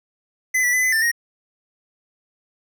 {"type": "tone with pitch steps", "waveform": "square", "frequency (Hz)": [2021, 1958, 2010, 2025, 1784, 1872], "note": ["B6", "B6", "B6", "B6", "A6", "A#6"], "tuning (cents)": [39, -15, 30, 43, 23, 7], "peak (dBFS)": -17, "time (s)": [0.54, 1.116], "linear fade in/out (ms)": 10, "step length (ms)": 96, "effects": []}